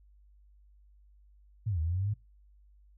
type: linear two-way sweep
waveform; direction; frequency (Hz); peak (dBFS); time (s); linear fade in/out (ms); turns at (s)
sine; down then up; 116.6 to 76.2 to 108.3; -28; 1.66-2.14; 10; 1.8
effects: noise-tail reverb RT60 0.2 s tail -21 dB re dry + added 50 Hz sine -57 dBFS peak until 2.97 s